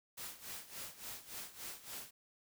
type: noise with tremolo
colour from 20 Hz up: white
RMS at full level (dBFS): -45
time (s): 0.17-2.11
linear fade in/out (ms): 10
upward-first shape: sine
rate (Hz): 3.5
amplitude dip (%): 80
effects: none